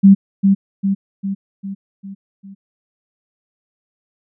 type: tone with echo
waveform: sine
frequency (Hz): 196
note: G3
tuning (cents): 0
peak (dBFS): -3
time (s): 0.03-0.15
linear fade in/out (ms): 20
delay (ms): 400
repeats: 6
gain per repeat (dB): -5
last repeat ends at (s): 2.55
effects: none